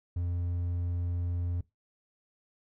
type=tone; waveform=triangle; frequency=87.4 Hz; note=F2; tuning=2 cents sharp; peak=-27 dBFS; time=0.16-1.61 s; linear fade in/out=5 ms; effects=noise-tail reverb RT60 0.2 s tail -21 dB re dry